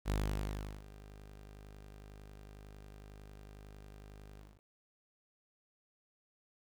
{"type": "tone with ADSR envelope", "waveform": "sawtooth", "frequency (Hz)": 51, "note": "G#1", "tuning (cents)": -31, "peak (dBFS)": -27, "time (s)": [0.05, 4.62], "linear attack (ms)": 42, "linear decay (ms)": 730, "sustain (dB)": -20, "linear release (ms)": 220, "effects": ["11-bit"]}